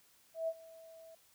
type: tone with ADSR envelope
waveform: sine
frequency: 652 Hz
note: E5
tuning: 19 cents flat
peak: -31 dBFS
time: 0.34-1.15 s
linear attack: 140 ms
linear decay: 51 ms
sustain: -21 dB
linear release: 5 ms
effects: white hiss -67 dBFS RMS until 1.34 s